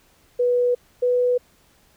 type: tone pair in turn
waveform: sine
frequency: 490 / 493.7 Hz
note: B4 / B4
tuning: -14 / -1 cents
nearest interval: unison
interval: 13 cents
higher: second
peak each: -16 dBFS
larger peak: neither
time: 0.39-0.75 / 1.02-1.38 s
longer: neither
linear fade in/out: 10 ms
effects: pink hiss -58 dBFS RMS until 1.96 s